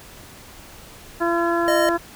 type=harmonic tone; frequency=340 Hz; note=F4; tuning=46 cents flat; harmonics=1 / 2 / 3 / 4 / 5; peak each=-21 / -24 / -26 / -27 / -28 dBFS; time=1.2-1.98 s; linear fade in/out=20 ms
type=tone; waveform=square; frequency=614 Hz; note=D#5; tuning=23 cents flat; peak=-19 dBFS; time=1.68-1.89 s; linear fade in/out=0 ms
effects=pink hiss -43 dBFS RMS until 2.15 s